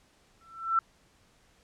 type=tone with exponential growth; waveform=sine; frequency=1339 Hz; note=E6; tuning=27 cents sharp; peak=-19 dBFS; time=0.41-0.79 s; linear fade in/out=2 ms; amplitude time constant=81 ms; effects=pink hiss -64 dBFS RMS until 1.63 s + low-pass 9000 Hz 12 dB/octave